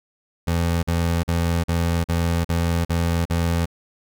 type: tone bursts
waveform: 25% pulse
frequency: 84.5 Hz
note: E2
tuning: 43 cents sharp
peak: -15 dBFS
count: 8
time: 0.47-3.658 s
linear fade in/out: 10 ms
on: 360 ms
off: 44 ms
effects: none